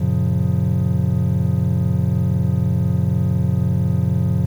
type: chord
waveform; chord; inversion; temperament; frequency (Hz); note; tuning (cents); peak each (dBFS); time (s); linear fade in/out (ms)
triangle; Gb major seventh; none; equal with one note detuned; 92.5 / 116.54 / 138.59 / 177.77; Gb2 / Bb2 / Db3 / F3; 0 / 0 / 0 / +31; -19; 0-4.46; 10
effects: 8-bit